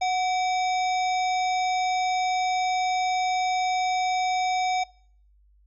harmonic tone with a mistuned harmonic, 738 Hz, F#5, 5 cents flat, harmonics 1 / 3 / 5 / 7 / 9, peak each -22 / -32 / -36 / -39 / -41 dBFS, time 0.01-4.84 s, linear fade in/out 10 ms, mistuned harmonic 3, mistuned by +67 cents, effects noise-tail reverb RT60 0.6 s tail -24 dB re dry + added 50 Hz sine -56 dBFS peak until 5.66 s

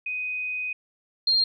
sine tone pair in turn, 2500 / 4204 Hz, D#7 / C8, +8 / +7 cents, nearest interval major sixth, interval 899 cents, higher second, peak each -27 / -18 dBFS, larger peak second, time 0.06-0.73 / 1.27-1.44 s, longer first, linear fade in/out 5 ms, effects none

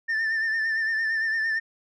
sine tone with vibrato, 1787 Hz, A6, 26 cents sharp, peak -20 dBFS, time 0.08-1.6 s, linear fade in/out 20 ms, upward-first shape triangle, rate 8.8 Hz, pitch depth 51 cents each way, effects tanh soft clip ceiling -22 dBFS

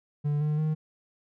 triangle tone with pitch steps, 146.83 / 150.96 / 155.2 Hz, D3 / D3 / D#3, 0 / +48 / -4 cents, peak -22 dBFS, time 0.24-0.75 s, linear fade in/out 20 ms, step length 170 ms, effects none

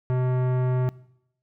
sine tone with tanh clipping, 126.9 Hz, B2, 47 cents sharp, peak -23 dBFS, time 0.1-0.89 s, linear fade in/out 0 ms, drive 18 dB, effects noise-tail reverb RT60 0.8 s tail -21 dB re dry

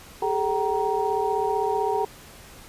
sine tone cluster, 399.5 / 435.2 / 767 / 939 Hz, G4 / A4 / G5 / A#5, +33 / -19 / -38 / +12 cents, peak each -27 dBFS, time 0.22-2.05 s, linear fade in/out 5 ms, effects pink hiss -46 dBFS RMS until 2.68 s + resampled to 32000 Hz

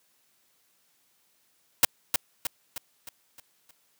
white noise with echo, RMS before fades -17 dBFS, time 1.83-1.85 s, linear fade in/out 2 ms, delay 310 ms, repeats 6, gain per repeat -6 dB, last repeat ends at 3.71 s, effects white hiss -68 dBFS RMS until 3.99 s + high-pass 100 Hz 12 dB/octave

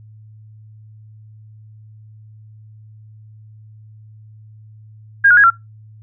sine tone with pitch steps, 1619 / 1448 / 1651 / 1365 Hz, G#6 / F#6 / G#6 / F6, -45 / -38 / -11 / -40 cents, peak -6 dBFS, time 5.24-5.504 s, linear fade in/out 10 ms, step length 66 ms, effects noise-tail reverb RT60 0.2 s tail -24 dB re dry + added 108 Hz sine -39 dBFS peak until 6.02 s

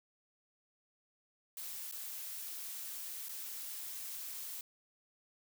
blue noise with dropouts, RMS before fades -44 dBFS, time 1.57-4.61 s, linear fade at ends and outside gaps 1 ms, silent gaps 1.913-1.923 / 3.285-3.292 s, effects none

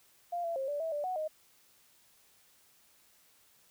sine tone with pitch steps, 697 / 674 / 536 / 581 / 650 / 587 / 739 / 621 Hz, F5 / E5 / C5 / D5 / E5 / D5 / F#5 / D#5, -4 / +38 / +42 / -19 / -24 / -1 / -2 / -3 cents, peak -32 dBFS, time 0.32-1.28 s, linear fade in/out 10 ms, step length 120 ms, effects white hiss -65 dBFS RMS until 3.7 s

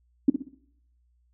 sine tone with echo, 277.2 Hz, C#4, in tune, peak -12 dBFS, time 0.28-0.3 s, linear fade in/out 5 ms, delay 62 ms, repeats 4, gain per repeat -9 dB, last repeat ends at 0.548 s, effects noise-tail reverb RT60 0.7 s tail -20 dB re dry + added 60 Hz sine -63 dBFS peak until 1.33 s

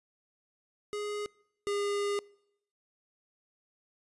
square tone pair in turn, 415.3 / 406.3 Hz, G#4 / G#4, 0 / -38 cents, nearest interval unison, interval 38 cents, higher first, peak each -34 / -30 dBFS, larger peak second, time 0.93-1.26 / 1.67-2.19 s, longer second, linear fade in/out 0 ms, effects noise-tail reverb RT60 0.8 s tail -25 dB re dry + resampled to 24000 Hz

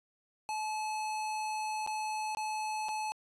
square tone with dropouts, 861 Hz, A5, 38 cents flat, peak -34 dBFS, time 0.49-3.12 s, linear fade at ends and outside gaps 0 ms, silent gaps 1.864-1.874 / 2.349-2.371 / 2.885-2.89 s, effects resampled to 24000 Hz

